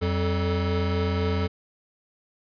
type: tone cluster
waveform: square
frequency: 88.1 / 189.9 / 436.5 Hz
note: F2 / F#3 / A4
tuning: +16 / +45 / -14 cents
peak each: -25 / -31 / -30 dBFS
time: 0.01-1.48 s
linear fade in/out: 20 ms
effects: resampled to 11025 Hz